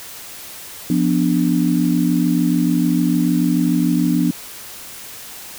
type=chord; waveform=sine; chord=B diminished; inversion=second; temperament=equal; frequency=174.61 / 246.9 / 293.7 Hz; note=F3 / B3 / D4; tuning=0 / 0 / 0 cents; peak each=-18 dBFS; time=0.9-4.31 s; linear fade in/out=2 ms; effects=white hiss -35 dBFS RMS until 5.58 s